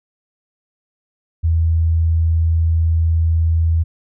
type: tone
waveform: sine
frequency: 81.9 Hz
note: E2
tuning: 11 cents flat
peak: -12 dBFS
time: 1.43-3.84 s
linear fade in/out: 20 ms
effects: none